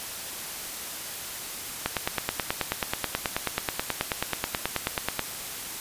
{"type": "click train", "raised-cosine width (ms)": 0.3, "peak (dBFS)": -8, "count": 32, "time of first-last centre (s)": [1.86, 5.193], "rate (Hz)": 9.3, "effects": ["white hiss -36 dBFS RMS until 5.8 s", "resampled to 32000 Hz"]}